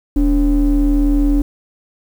triangle ring-modulated tone, 124.1 Hz, B2, 9 cents sharp, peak -5 dBFS, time 0.16-1.42 s, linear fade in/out 5 ms, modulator 163 Hz, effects tanh soft clip ceiling -1 dBFS + 7-bit

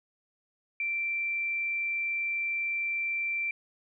sine tone, 2349 Hz, D7, in tune, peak -28 dBFS, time 0.8-3.51 s, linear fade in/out 2 ms, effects none

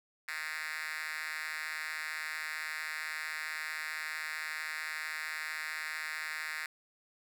5% pulse tone with high-pass filter, 155.56 Hz, D#3, in tune, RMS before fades -39 dBFS, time 0.28-6.66 s, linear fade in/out 2 ms, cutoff 1900 Hz, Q 2.8, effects none

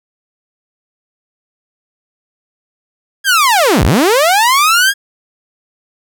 sawtooth linear two-way sweep, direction down then up, 1661.2 to 38.89 to 1661.2 Hz, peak -4 dBFS, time 3.24-4.94 s, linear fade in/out 50 ms, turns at 3.84 s, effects none

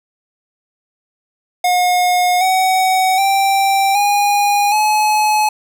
square tone with pitch steps, 720 / 751 / 783.4 / 817.1 / 852.3 Hz, F#5 / F#5 / G5 / G#5 / G#5, -47 / +26 / -1 / -28 / +45 cents, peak -12 dBFS, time 1.64-5.49 s, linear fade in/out 5 ms, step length 770 ms, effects none

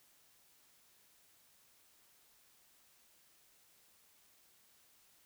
silence, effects white hiss -68 dBFS RMS until 5.25 s

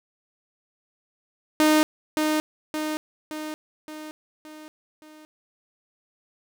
sawtooth tone with echo, 307.8 Hz, D#4, 19 cents flat, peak -12 dBFS, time 1.6-1.83 s, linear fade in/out 0 ms, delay 570 ms, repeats 6, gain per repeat -5 dB, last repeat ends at 5.25 s, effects none

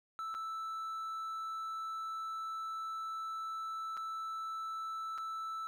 triangle tone with dropouts, 1318.5 Hz, E6, in tune, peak -36 dBFS, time 0.19-5.67 s, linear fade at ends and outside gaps 0 ms, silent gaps 0.342-0.349 / 3.969-3.974 / 5.178-5.183 s, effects none

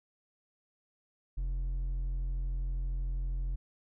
sine tone with hard clipping, 43.65 Hz, F1, in tune, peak -32 dBFS, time 1.37-3.56 s, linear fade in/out 10 ms, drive 4 dB, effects none

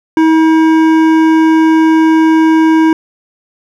triangle tone with hard clipping, 320 Hz, D#4, 49 cents sharp, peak -7 dBFS, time 0.17-2.93 s, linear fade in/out 2 ms, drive 16 dB, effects none

